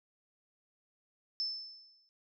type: tone with exponential decay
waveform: sine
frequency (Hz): 5274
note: E8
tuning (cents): 0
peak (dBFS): -30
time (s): 1.4-2.09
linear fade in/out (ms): 0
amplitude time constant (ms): 150
effects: none